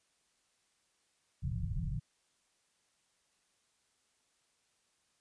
white low-pass noise, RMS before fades -36 dBFS, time 1.42-2 s, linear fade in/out 20 ms, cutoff 170 Hz, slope 96 dB/octave, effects white hiss -75 dBFS RMS until 5.2 s + resampled to 22050 Hz

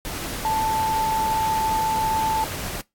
sine tone in noise, 880 Hz, A5, in tune, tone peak -20 dBFS, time 0.45-2.44 s, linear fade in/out 0 ms, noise pink, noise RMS -31 dBFS, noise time 0.05-2.81 s, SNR +8 dB, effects noise-tail reverb RT60 0.2 s tail -23 dB re dry + AAC 64 kbps

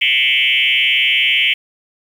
sine tone with frequency modulation, 2637 Hz, E7, in tune, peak -11 dBFS, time 0.01-1.54 s, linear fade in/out 10 ms, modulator 133 Hz, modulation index 4.2, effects 7-bit

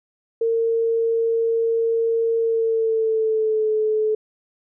sine tone with pitch glide, 456.8 to 431.9 Hz, A#4 to A4, -35 to -32 cents, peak -17 dBFS, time 0.41-4.15 s, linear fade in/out 5 ms, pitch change -97 cents, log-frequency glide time 2.39-3.7 s, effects none

